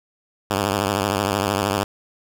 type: tone with vibrato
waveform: 5% pulse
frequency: 99.9 Hz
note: G2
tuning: 33 cents sharp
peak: -8 dBFS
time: 0.5-1.84 s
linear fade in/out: 5 ms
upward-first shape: sine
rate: 13 Hz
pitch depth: 82 cents each way
effects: none